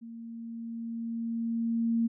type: tone with level ramp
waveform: sine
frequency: 230.1 Hz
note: A#3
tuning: 22 cents flat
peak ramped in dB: -41 to -23 dBFS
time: 0.01-2.08 s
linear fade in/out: 20 ms
effects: none